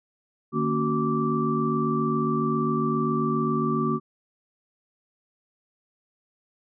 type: tone cluster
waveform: sine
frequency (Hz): 152.6 / 230.3 / 277.7 / 371.9 / 1166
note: D#3 / A#3 / C#4 / F#4 / D6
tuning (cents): -33 / -21 / +3 / +9 / -13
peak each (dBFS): -29 / -26 / -31 / -28 / -28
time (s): 0.52-4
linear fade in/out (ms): 50
effects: none